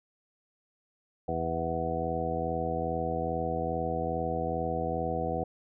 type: harmonic tone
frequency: 82.41 Hz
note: E2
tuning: in tune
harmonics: 1 / 2 / 3 / 4 / 5 / 6 / 8 / 9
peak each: -38 / -37 / -40 / -39 / -40 / -34 / -37 / -34 dBFS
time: 1.28-5.44 s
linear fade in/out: 5 ms
effects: none